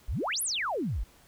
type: exponential two-way sweep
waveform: sine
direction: up then down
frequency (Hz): 38.6 to 12000 to 38.6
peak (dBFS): -28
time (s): 0.08-1.04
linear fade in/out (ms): 10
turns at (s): 0.42
effects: pink hiss -59 dBFS RMS until 1.27 s